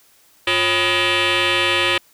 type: tone with frequency modulation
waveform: sine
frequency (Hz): 353.6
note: F4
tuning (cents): +22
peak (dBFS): -12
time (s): 0.47-1.98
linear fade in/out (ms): 5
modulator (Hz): 449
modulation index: 7.3
effects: tanh soft clip ceiling -14 dBFS + white hiss -54 dBFS RMS until 2.13 s